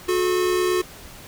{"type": "tone pair together", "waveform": "square", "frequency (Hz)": [362.7, 431.7], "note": ["F#4", "A4"], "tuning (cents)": [-34, -33], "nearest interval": "minor third", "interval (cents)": 301, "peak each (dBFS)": [-20, -27], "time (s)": [0.08, 0.82], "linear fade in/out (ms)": 10, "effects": ["pink hiss -42 dBFS RMS until 1.27 s"]}